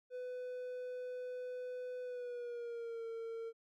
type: tone with pitch glide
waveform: triangle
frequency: 500 to 455.9 Hz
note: B4 to A#4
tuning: +21 to -39 cents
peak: -39 dBFS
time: 0.1-3.53 s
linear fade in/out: 50 ms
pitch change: -160 cents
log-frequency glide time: 2.02-3.06 s
effects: none